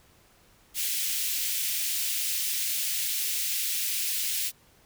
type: high-pass noise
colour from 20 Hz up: white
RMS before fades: -29 dBFS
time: 0.74-4.52 s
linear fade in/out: 50 ms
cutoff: 2200 Hz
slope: 24 dB/octave
effects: pink hiss -60 dBFS RMS until 4.85 s